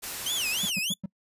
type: noise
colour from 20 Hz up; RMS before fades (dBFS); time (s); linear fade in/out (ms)
white; -35; 0.02-0.71; 20
type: tone with vibrato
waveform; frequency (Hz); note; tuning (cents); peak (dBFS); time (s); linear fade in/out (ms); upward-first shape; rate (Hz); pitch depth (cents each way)
sawtooth; 2944; F#7; -9; -24; 0.26-0.94; 5; sine; 3.3; 290
type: tone bursts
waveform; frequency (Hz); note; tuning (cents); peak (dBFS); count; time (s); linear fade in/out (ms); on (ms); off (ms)
triangle; 189.3; F#3; +40; -27; 4; 0.63-1.06; 5; 25; 110
effects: noise-tail reverb RT60 0.1 s tail -23 dB re dry + resampled to 32000 Hz